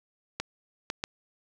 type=clicks; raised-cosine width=0.2 ms; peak=-13 dBFS; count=3; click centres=0.4 / 0.901 / 1.039 s; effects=none